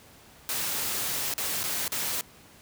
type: noise with dropouts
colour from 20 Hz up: white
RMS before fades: -30 dBFS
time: 0.49-2.21 s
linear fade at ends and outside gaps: 0 ms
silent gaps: 1.338-1.38 / 1.632-1.639 / 1.879-1.92 s
effects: pink hiss -53 dBFS RMS until 2.61 s + high-pass 60 Hz 12 dB/octave